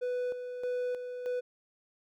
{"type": "tone with tremolo", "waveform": "triangle", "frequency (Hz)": 495.8, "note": "B4", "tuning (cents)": 7, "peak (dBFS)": -28, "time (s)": [0.01, 1.41], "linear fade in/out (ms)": 20, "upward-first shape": "square", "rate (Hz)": 1.6, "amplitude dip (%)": 55, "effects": []}